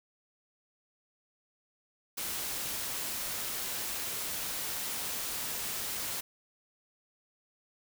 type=noise; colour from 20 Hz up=white; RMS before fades=-36 dBFS; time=2.17-6.21 s; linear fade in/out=10 ms; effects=none